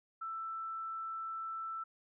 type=tone; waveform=sine; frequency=1327 Hz; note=E6; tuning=11 cents sharp; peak=-38 dBFS; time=0.21-1.84 s; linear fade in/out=10 ms; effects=none